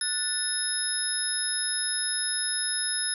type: tone cluster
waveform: sine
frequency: 1476 / 1764 / 3726 / 5160 / 10350 Hz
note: F#6 / A6 / A#7 / E8 / E9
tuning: -5 / +4 / -2 / -38 / -33 cents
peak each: -36 / -37 / -37 / -30 / -29 dBFS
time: 0.01-3.14 s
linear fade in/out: 2 ms
effects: none